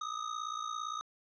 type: ring-modulated tone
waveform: square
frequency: 1245 Hz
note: D#6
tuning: 1 cent sharp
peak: -34 dBFS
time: 0.01-1.01 s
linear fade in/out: 0 ms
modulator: 28.8 Hz
effects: resampled to 16000 Hz + 12-bit